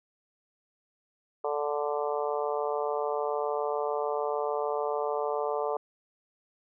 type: harmonic tone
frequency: 146.83 Hz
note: D3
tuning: in tune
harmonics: 3 / 4 / 5 / 6 / 7 / 8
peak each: -31 / -33 / -35 / -37 / -38 / -39 dBFS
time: 1.44-5.77 s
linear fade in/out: 5 ms
effects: none